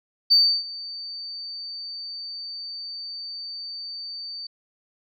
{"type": "tone with ADSR envelope", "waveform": "sine", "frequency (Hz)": 4588, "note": "D8", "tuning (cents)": -41, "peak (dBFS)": -11, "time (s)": [0.3, 4.47], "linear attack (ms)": 21, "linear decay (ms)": 310, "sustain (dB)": -21, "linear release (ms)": 6, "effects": ["tanh soft clip ceiling -7 dBFS"]}